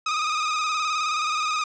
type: tone with vibrato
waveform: sawtooth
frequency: 1244.5 Hz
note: D#6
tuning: in tune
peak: -19 dBFS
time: 0.06-1.64 s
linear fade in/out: 5 ms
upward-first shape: square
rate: 19 Hz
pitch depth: 38 cents each way
effects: resampled to 16000 Hz + 8-bit